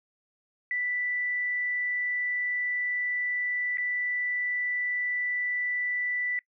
sine tone with dropouts, 1975.5 Hz, B6, in tune, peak -27 dBFS, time 0.71-6.39 s, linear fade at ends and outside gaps 1 ms, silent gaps 3.772-3.782 s, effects noise-tail reverb RT60 0.1 s tail -22 dB re dry

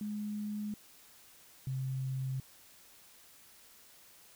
sine tone pair in turn, 209.3 / 131.85 Hz, G#3 / C3, +14 / +14 cents, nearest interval minor sixth, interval 800 cents, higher first, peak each -35 / -33 dBFS, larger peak second, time 0.01-0.74 / 1.67-2.4 s, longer neither, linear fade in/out 2 ms, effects white hiss -59 dBFS RMS until 4.35 s

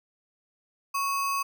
sine tone with sample-and-hold, 1108.7 Hz, C#6, in tune, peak -25 dBFS, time 0.94-1.43 s, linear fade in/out 10 ms, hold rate 3675 Hz, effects none

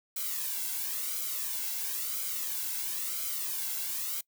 blue noise with flanger, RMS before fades -34 dBFS, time 0.16-4.21 s, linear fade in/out 5 ms, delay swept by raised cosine 1.1 to 1.67 ms, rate 0.98 Hz, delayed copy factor -0.7, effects noise-tail reverb RT60 0.1 s tail -23 dB re dry

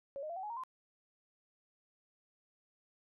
sine tone with pitch steps, 554.4 / 615.1 / 682.5 / 757.3 / 840.3 / 932.4 / 1034.5 Hz, C#5 / D#5 / F5 / F#5 / G#5 / A#5 / C6, 0 / -20 / -40 / +40 / +20 / 0 / -20 cents, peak -39 dBFS, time 0.16-0.636 s, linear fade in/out 0 ms, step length 68 ms, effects none

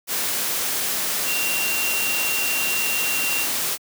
sine tone in noise, 2755 Hz, F7, 24 cents flat, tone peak -24 dBFS, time 1.25-3.47 s, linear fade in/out 50 ms, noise white, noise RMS -24 dBFS, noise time 0.07-3.78 s, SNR -3 dB, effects high-pass 150 Hz 12 dB/octave

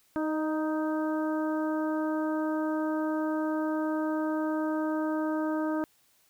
harmonic tone with a mistuned harmonic, 311.8 Hz, D#4, 4 cents sharp, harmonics 1 / 2 / 3 / 4 / 5, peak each -28 / -34 / -38 / -40 / -42 dBFS, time 0.16-5.84 s, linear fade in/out 0 ms, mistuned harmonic 2, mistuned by -17 cents, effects white hiss -66 dBFS RMS until 6.29 s

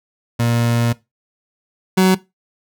30% pulse tone pair in turn, 117.9 / 187.15 Hz, A#2 / F#3, +20 / +20 cents, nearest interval minor sixth, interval 800 cents, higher second, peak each -12 / -7 dBFS, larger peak second, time 0.39-0.93 / 1.97-2.15 s, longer first, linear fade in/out 10 ms, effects noise-tail reverb RT60 0.2 s tail -18 dB re dry

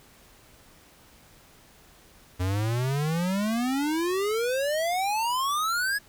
square exponential sweep, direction up, 88.8 to 1700 Hz, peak -25 dBFS, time 2.39-5.99 s, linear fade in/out 20 ms, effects pink hiss -55 dBFS RMS until 6.08 s

